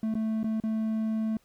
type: tone with dropouts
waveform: triangle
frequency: 220 Hz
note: A3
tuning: in tune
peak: -24 dBFS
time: 0.03-1.37 s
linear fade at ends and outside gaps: 2 ms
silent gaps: 0.141-0.152 / 0.432-0.442 / 0.601-0.637 s
effects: pink hiss -66 dBFS RMS until 1.44 s